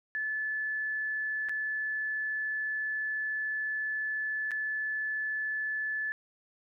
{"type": "tone with dropouts", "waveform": "sine", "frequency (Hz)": 1733, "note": "A6", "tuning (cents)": -27, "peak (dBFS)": -30, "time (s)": [0.15, 6.12], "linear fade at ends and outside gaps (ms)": 0, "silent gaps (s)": [[1.487, 1.494], [4.509, 4.516]], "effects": []}